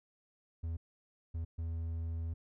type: tone bursts at uneven times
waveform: triangle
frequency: 82.41 Hz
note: E2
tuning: in tune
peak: -33 dBFS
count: 3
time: 0.63-0.77 / 1.34-1.45 / 1.58-2.34 s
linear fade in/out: 10 ms
effects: none